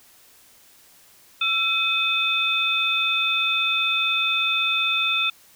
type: tone cluster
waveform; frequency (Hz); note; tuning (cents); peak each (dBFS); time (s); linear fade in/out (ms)
sine; 1342 / 2545 / 3555; E6 / D#7 / A7; +31 / +39 / +17; -28 / -22 / -23; 1.41-5.3; 5
effects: white hiss -53 dBFS RMS until 5.55 s